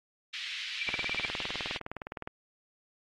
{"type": "band-pass noise", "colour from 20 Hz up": "white", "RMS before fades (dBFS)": -39, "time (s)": [0.33, 1.78], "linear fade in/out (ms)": 10, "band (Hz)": [2100, 3600], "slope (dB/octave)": 24}
{"type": "tone bursts", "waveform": "sine", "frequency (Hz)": 2338, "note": "D7", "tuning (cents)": -8, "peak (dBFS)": -29, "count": 8, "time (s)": [0.81, 1.256], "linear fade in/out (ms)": 5, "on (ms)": 26, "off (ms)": 34}
{"type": "click train", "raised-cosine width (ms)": 0.5, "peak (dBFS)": -22, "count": 28, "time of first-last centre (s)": [0.89, 2.275], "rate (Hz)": 19.5}
{"effects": ["AAC 32 kbps"]}